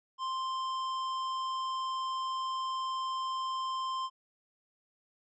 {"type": "tone with hard clipping", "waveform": "sine", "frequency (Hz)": 1046.5, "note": "C6", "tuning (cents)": 0, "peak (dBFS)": -34, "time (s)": [0.18, 4.1], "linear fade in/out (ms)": 50, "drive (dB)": 11, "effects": ["resampled to 16000 Hz"]}